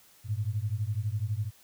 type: beating tone pair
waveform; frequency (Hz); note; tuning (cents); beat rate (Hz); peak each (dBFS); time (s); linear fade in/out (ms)
sine; 100 / 112; G2 / A2; +35 / +31; 12; -31; 0.24-1.51; 50
effects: white hiss -59 dBFS RMS until 1.63 s